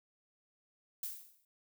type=noise with exponential decay; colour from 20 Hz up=violet; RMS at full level=-37 dBFS; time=1.03-1.45 s; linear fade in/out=2 ms; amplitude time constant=91 ms; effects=none